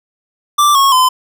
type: tone with pitch steps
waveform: square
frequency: 1174.7 / 1096 / 1022.6 Hz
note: D6 / C#6 / C6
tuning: 0 / -20 / -40 cents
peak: -8 dBFS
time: 0.58-1.09 s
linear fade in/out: 10 ms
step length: 170 ms
effects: none